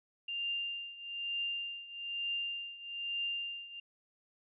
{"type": "tone with tremolo", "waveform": "sine", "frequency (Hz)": 2794, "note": "F7", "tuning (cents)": 0, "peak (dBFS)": -32, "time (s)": [0.28, 3.8], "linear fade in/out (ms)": 5, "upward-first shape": "triangle", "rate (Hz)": 1.1, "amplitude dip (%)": 85, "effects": []}